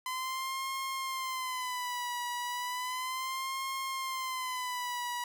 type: tone with vibrato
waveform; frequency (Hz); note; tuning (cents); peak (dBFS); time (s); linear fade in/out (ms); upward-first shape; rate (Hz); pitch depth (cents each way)
sawtooth; 1019; C6; -46; -30; 0.06-5.24; 2; sine; 0.34; 84
effects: none